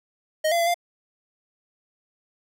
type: tone with pitch steps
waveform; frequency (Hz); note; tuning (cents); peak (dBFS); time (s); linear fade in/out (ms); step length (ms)
square; 624 / 683 / 678 / 697; D#5 / F5 / E5 / F5; +5 / -39 / +49 / -4; -20; 0.44-0.744; 10; 76
effects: none